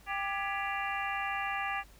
harmonic tone with a mistuned harmonic, 395.6 Hz, G4, 16 cents sharp, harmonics 2 / 3 / 4 / 5 / 6 / 7, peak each -36 / -38 / -39 / -40 / -41 / -41 dBFS, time 0.06-1.84 s, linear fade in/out 50 ms, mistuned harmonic 4, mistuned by +100 cents, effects added 50 Hz sine -56 dBFS peak until 1.99 s + pink hiss -60 dBFS RMS until 1.99 s

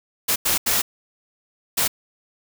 white noise bursts at uneven times, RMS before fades -20 dBFS, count 4, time 0.28-0.36 / 0.45-0.58 / 0.66-0.82 / 1.77-1.88 s, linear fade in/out 10 ms, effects none

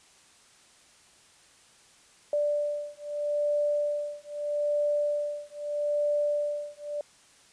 sine beating tone pair, 587.3 / 588.09 Hz, D5 / D5, 0 / +2 cents, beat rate 0.79 Hz, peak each -29 dBFS, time 2.33-7.01 s, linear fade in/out 2 ms, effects white hiss -58 dBFS RMS until 7.52 s + resampled to 22050 Hz

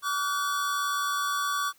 square tone cluster, 1147 / 1439 / 1518 Hz, D6 / F#6 / F#6, -41 / -49 / +44 cents, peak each -28 / -36 / -36 dBFS, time 0.02-1.73 s, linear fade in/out 50 ms, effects white hiss -61 dBFS RMS until 1.78 s

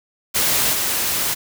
white noise with level steps, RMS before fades -18 / -21 dBFS, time 0.34-1.35 s, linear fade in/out 20 ms, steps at 0.73 s, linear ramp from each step 2 ms, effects none

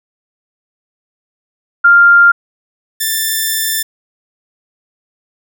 sine / 5% pulse tone pair in turn, 1396.9 / 1772.2 Hz, F6 / A6, 0 / +12 cents, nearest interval major third, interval 412 cents, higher second, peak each -3 dBFS, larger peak neither, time 1.84-2.32 / 3-3.83 s, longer second, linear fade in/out 10 ms, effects none

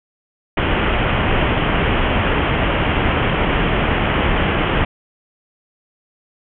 pink low-pass noise, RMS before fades -17 dBFS, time 0.57-4.85 s, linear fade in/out 5 ms, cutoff 3200 Hz, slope 96 dB/octave, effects none

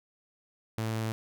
sawtooth tone, 111.1 Hz, A2, 17 cents sharp, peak -26 dBFS, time 0.78-1.12 s, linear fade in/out 0 ms, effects none

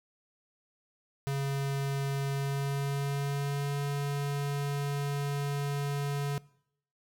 square tone with pitch glide, 138.59 to 142.24 Hz, C#3 to C#3, 0 to +45 cents, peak -30 dBFS, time 1.27-6.38 s, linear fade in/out 0 ms, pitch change +45 cents, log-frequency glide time 2.29-3.8 s, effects noise-tail reverb RT60 0.7 s tail -22 dB re dry

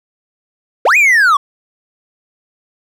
triangle linear two-way sweep, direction up then down, 370 to 2512 to 1091 Hz, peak -5 dBFS, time 0.85-1.37 s, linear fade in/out 5 ms, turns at 0.97 s, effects none

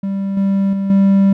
triangle tone with level steps, 196 Hz, G3, in tune, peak -15 / -10 / -14 / -6 dBFS, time 0.03-1.33 s, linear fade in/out 5 ms, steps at 0.37 / 0.73 / 0.9 s, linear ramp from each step 2 ms, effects none

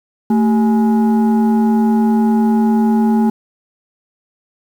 sine tone with frequency modulation, 222.5 Hz, A3, 20 cents sharp, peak -9 dBFS, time 0.3-3.3 s, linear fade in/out 5 ms, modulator 614 Hz, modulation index 0.52, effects tanh soft clip ceiling -5 dBFS + 7-bit

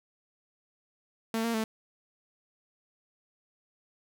sawtooth tone with pitch steps, 224.8 / 231.2 / 220.6 Hz, A3 / A#3 / A3, +37 / -14 / +5 cents, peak -24 dBFS, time 1.34-1.64 s, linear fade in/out 2 ms, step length 100 ms, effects none

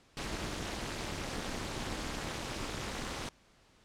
pink noise with amplitude modulation, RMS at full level -34 dBFS, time 0.17-3.29 s, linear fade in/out 2 ms, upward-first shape sine, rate 265 Hz, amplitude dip 100%, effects pink hiss -64 dBFS RMS until 3.84 s + low-pass 7000 Hz 12 dB/octave

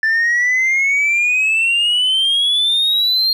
sine exponential sweep, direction up, 1760 to 4233 Hz, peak -10 dBFS, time 0.03-3.33 s, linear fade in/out 2 ms, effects tanh soft clip ceiling -11 dBFS + 8-bit

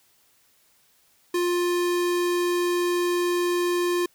square tone, 351.9 Hz, F4, 13 cents sharp, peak -22 dBFS, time 1.34-4.06 s, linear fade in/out 5 ms, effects white hiss -62 dBFS RMS until 4.14 s

